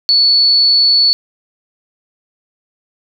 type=tone; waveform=sine; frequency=4435 Hz; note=C#8; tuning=in tune; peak=-7 dBFS; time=0.09-1.13 s; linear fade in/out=0 ms; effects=none